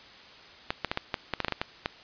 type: clicks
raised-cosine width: 0.3 ms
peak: -11 dBFS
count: 12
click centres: 0.705 / 0.847 / 0.915 / 0.974 / 1.142 / 1.337 / 1.403 / 1.447 / 1.483 / 1.523 / 1.615 / 1.859 s
effects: white hiss -50 dBFS RMS until 2.03 s + resampled to 11025 Hz